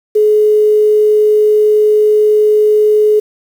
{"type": "tone with quantisation", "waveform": "sine", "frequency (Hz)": 424.6, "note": "G#4", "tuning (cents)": 38, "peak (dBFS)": -6, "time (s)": [0.15, 3.2], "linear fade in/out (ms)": 10, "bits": 6, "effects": []}